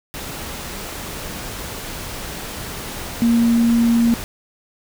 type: tone in noise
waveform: sine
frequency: 233.3 Hz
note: A#3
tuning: 2 cents sharp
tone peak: -12 dBFS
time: 3.22-4.14 s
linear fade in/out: 0 ms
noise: pink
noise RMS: -30 dBFS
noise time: 0.14-4.24 s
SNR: +15 dB
effects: none